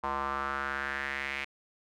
square tone with band-pass filter sweep, 69 Hz, C#2, 7 cents flat, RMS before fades -34 dBFS, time 0.03-1.45 s, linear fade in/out 10 ms, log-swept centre 1000 to 2300 Hz, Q 3.9, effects none

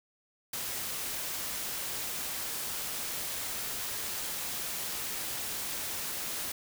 white noise, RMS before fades -36 dBFS, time 0.53-6.52 s, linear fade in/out 5 ms, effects none

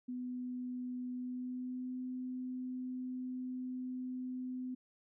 sine tone with pitch glide, 249.6 to 254 Hz, B3 to B3, +19 to +49 cents, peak -38 dBFS, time 0.08-4.75 s, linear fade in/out 10 ms, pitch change +30 cents, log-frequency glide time 1.15-1.98 s, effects none

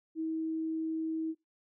sine tone, 320.6 Hz, E4, 48 cents flat, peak -31 dBFS, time 0.15-1.35 s, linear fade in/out 50 ms, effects noise-tail reverb RT60 0.2 s tail -23 dB re dry

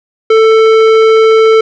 sine tone with tanh clipping, 443.1 Hz, A4, 12 cents sharp, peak -5 dBFS, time 0.3-1.61 s, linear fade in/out 5 ms, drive 15 dB, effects none

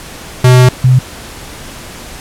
square / sine tone pair in turn, 126.2 / 128.41 Hz, B2 / C3, +38 / -32 cents, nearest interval unison, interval 30 cents, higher second, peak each -3 dBFS, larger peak neither, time 0.44-0.69 / 0.84-0.99 s, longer first, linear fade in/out 5 ms, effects pink hiss -29 dBFS RMS until 2.2 s + low-pass 12000 Hz 12 dB/octave

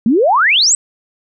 sine exponential sweep, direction up, 207.7 to 8380 Hz, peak -8 dBFS, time 0.06-0.75 s, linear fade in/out 2 ms, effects none

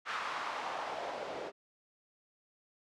white noise with band-pass filter sweep, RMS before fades -39 dBFS, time 0.05-1.52 s, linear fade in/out 50 ms, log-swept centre 1300 to 480 Hz, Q 2.1, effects low-pass 5000 Hz 12 dB/octave

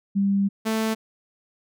sine / sawtooth tone pair in turn, 198.1 / 220.9 Hz, G3 / A3, +18 / +7 cents, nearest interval major second, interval 189 cents, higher second, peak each -18 / -18 dBFS, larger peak neither, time 0.15-0.49 / 0.65-0.95 s, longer first, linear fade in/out 20 ms, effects none

